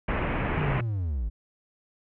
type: low-pass noise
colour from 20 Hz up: pink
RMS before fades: -28 dBFS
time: 0.08-0.81 s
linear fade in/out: 5 ms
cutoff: 2600 Hz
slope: 48 dB/octave
type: linear sweep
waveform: triangle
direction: down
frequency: 158.6 to 47.8 Hz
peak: -24 dBFS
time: 0.56-1.3 s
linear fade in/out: 20 ms
effects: none